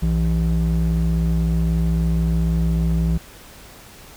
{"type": "ring-modulated tone", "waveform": "triangle", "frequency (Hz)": 113.1, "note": "A2", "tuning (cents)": 48, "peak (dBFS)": -11, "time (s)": [0.02, 3.18], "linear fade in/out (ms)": 10, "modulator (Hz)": 51.9, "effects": ["pink hiss -43 dBFS RMS until 4.16 s"]}